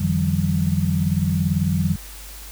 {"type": "tone cluster", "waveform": "sine", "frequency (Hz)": [90, 152.5, 170.3, 190.7], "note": ["F#2", "D#3", "F3", "G3"], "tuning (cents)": [-47, -34, -43, -47], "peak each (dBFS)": -23, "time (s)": [0, 1.96], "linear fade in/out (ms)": 10, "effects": ["added 50 Hz sine -38 dBFS peak until 2.51 s", "white hiss -40 dBFS RMS until 2.51 s"]}